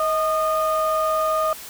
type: ring-modulated tone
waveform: triangle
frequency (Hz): 297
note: D4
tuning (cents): +20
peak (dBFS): -12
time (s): 0-1.53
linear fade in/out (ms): 2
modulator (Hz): 930
effects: tanh soft clip ceiling -13 dBFS + white hiss -38 dBFS RMS until 1.69 s